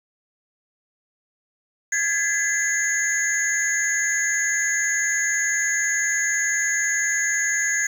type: tone cluster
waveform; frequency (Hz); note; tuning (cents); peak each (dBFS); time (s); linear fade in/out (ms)
sine; 1630 / 1710 / 2026 / 6420 / 6880; G#6 / A6 / B6 / G8 / A8; -33 / -50 / +44 / +40 / -40; -26; 1.92-7.87; 5
effects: tanh soft clip ceiling -8 dBFS + 7-bit